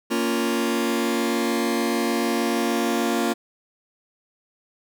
sawtooth chord, Bb minor, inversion none, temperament just, 233.1 / 279.7 / 349.6 Hz, Bb3 / Db4 / F4, 0 / +16 / +2 cents, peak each -20 / -23 / -21 dBFS, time 0.1-3.34 s, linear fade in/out 20 ms, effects none

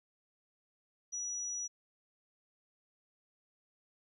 sine tone, 5850 Hz, F#8, 21 cents flat, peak -36 dBFS, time 1.12-1.68 s, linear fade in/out 20 ms, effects 13-bit

